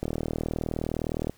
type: click train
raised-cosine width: 2 ms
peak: -15 dBFS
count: 51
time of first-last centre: 0.03-1.296 s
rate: 39.5 Hz
effects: pink hiss -59 dBFS RMS until 1.37 s